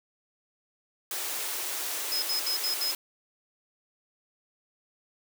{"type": "high-pass noise", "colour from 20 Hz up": "white", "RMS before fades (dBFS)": -33, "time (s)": [1.11, 2.95], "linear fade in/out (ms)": 2, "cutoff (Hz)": 300, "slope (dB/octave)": 48}
{"type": "tone bursts", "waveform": "sine", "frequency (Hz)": 5110, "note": "D#8", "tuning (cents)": 45, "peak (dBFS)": -27, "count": 5, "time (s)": [2.12, 2.912], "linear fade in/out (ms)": 0, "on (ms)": 100, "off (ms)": 73}
{"effects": []}